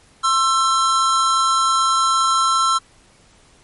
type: tone pair together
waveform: square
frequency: 1065 / 1335.6 Hz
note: C6 / E6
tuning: +30 / +22 cents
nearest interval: major third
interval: 392 cents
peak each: -21 / -16 dBFS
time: 0.23-2.79 s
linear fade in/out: 20 ms
effects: pink hiss -52 dBFS RMS until 3.63 s + MP3 48 kbps